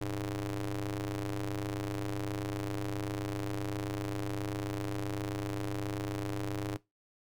sawtooth ring-modulated tone, 98.6 Hz, G2, 11 cents sharp, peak -27 dBFS, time 0.01-6.77 s, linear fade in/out 5 ms, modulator 211 Hz, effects noise-tail reverb RT60 0.2 s tail -20 dB re dry

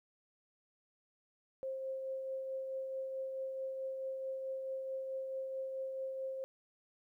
sine tone with tremolo, 530 Hz, C5, 22 cents sharp, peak -36 dBFS, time 1.63-6.44 s, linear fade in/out 0 ms, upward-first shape triangle, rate 4.6 Hz, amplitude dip 35%, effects 13-bit

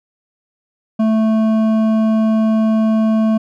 sine tone with hard clipping, 220 Hz, A3, in tune, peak -13 dBFS, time 0.99-3.38 s, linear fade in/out 10 ms, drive 9 dB, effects none

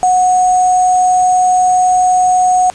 sine tone with sample-and-hold, 734 Hz, F#5, 14 cents flat, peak -7 dBFS, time 0.03-2.7 s, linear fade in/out 0 ms, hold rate 7350 Hz, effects pink hiss -38 dBFS RMS until 2.74 s + resampled to 22050 Hz

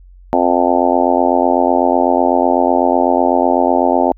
harmonic tone, 88 Hz, F2, 14 cents sharp, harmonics 3 / 4 / 5 / 6 / 7 / 8 / 9 / 10, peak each -17 / -19 / -23 / -20 / -17 / -18 / -18 / -19 dBFS, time 0.33-4.12 s, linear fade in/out 0 ms, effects added 45 Hz sine -38 dBFS peak until 4.17 s

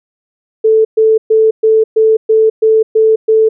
sine tone bursts, 440.2 Hz, A4, 1 cent sharp, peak -5 dBFS, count 9, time 0.64-3.49 s, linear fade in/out 10 ms, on 210 ms, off 120 ms, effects none

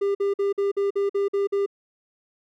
triangle tone bursts, 399.3 Hz, G4, 32 cents sharp, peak -18 dBFS, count 9, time 0.01-1.662 s, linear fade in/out 10 ms, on 140 ms, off 49 ms, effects none

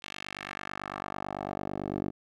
10% pulse tone with band-pass filter sweep, 49 Hz, G1, in tune, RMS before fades -37 dBFS, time 0.02-2.11 s, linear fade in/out 20 ms, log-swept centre 3200 to 340 Hz, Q 1.5, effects none

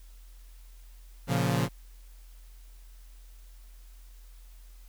sawtooth chord, Bb minor, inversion none, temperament equal, 116.54 / 138.59 / 174.61 Hz, Bb2 / Db3 / F3, 0 / 0 / 0 cents, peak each -25 dBFS, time 1.27-1.69 s, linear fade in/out 50 ms, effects added 42 Hz sine -47 dBFS peak until 4.88 s + white hiss -62 dBFS RMS until 4.88 s

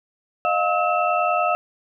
sine tone cluster, 616 / 706 / 1287 / 2683 Hz, D#5 / F5 / E6 / E7, -17 / +19 / -42 / +30 cents, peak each -25 / -21 / -22 / -28 dBFS, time 0.45-1.55 s, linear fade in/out 0 ms, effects none

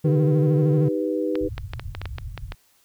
triangle tone with vibrato, 148.6 Hz, D3, 21 cents sharp, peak -15 dBFS, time 0.04-0.89 s, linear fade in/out 10 ms, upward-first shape sine, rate 13 Hz, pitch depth 87 cents each way
sine chord, Eb augmented, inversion none, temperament equal, 311.1 / 392 / 493.9 Hz, Eb4 / G4 / B4, 0 / 0 / 0 cents, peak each -25 / -27 / -26 dBFS, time 0.04-1.49 s, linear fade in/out 20 ms
clicks, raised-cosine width 0.3 ms, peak -16 dBFS, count 10, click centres 1.355 / 1.58 / 1.735 / 1.796 / 1.95 / 2.016 / 2.056 / 2.184 / 2.377 / 2.521 s
white low-pass noise, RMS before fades -34 dBFS, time 1.4-2.55 s, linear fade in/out 20 ms, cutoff 120 Hz, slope 48 dB/octave
effects white hiss -61 dBFS RMS until 2.84 s

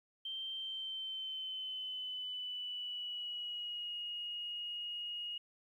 sine tone with pitch glide, 3136 to 2876 Hz, G7 to F#7, 0 to -50 cents, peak -39 dBFS, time 0.25-5.38 s, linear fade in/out 5 ms, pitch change -150 cents, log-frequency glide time 0.55-3.94 s, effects 12-bit

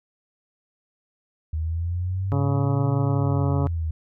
sine exponential two-way sweep, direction up then down, 77.6 to 116.5 to 78.3 Hz, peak -23 dBFS, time 1.53-3.91 s, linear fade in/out 5 ms, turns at 2.91 s
harmonic tone, 140 Hz, C#3, 18 cents sharp, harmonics 1 / 2 / 3 / 4 / 5 / 6 / 7 / 8 / 9, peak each -22 / -28 / -32 / -34 / -36 / -38 / -39 / -40 / -41 dBFS, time 2.32-3.67 s, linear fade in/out 0 ms
effects none

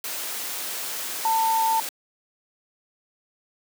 sine tone in noise, 900 Hz, A5, 39 cents sharp, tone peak -19 dBFS, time 1.25-1.8 s, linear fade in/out 2 ms, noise white, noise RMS -31 dBFS, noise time 0.04-1.89 s, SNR +9 dB, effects high-pass 300 Hz 12 dB/octave

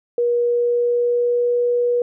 sine tone with pitch glide, 478.9 to 483.9 Hz, A#4 to B4, +47 to -35 cents, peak -15 dBFS, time 0.18-2.02 s, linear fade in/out 2 ms, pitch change +18 cents, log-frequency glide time 0.43-1.57 s, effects none

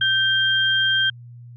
sine tone pair together, 1555 / 3196 Hz, G6 / G7, -14 / +33 cents, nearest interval octave, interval 1247 cents, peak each -19 dBFS, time 0.01-1.1 s, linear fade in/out 5 ms, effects added 120 Hz sine -38 dBFS peak until 1.56 s

